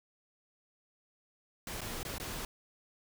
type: noise with dropouts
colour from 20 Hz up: pink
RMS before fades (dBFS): -40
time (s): 1.67-2.45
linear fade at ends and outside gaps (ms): 2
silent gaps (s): 1.808-1.815 / 2.031-2.05 / 2.182-2.199
effects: none